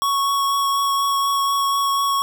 square tone with vibrato, 1110 Hz, C#6, 2 cents sharp, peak -18 dBFS, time 0.02-2.22 s, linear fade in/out 0 ms, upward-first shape triangle, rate 4.1 Hz, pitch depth 12 cents each way, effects none

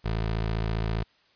20% pulse tone, 55 Hz, A1, in tune, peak -21 dBFS, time 0.04-1.04 s, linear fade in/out 20 ms, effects white hiss -63 dBFS RMS until 1.35 s + resampled to 11025 Hz

